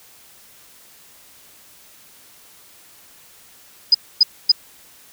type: tone bursts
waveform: sine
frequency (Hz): 4978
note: D#8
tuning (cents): 0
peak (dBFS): -7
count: 3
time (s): 3.92-4.518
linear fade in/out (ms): 5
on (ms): 26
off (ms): 260
effects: white hiss -48 dBFS RMS until 5.12 s